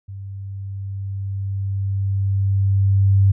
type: tone with level ramp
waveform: sine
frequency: 98 Hz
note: G2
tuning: in tune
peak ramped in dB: -30 to -10 dBFS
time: 0.08-3.32 s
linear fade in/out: 10 ms
effects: none